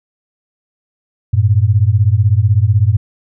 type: beating tone pair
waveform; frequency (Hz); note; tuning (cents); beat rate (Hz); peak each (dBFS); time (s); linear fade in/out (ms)
sine; 96.1 / 112.1; G2 / A2; -34 / +33; 16; -11; 1.33-2.97; 10
effects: none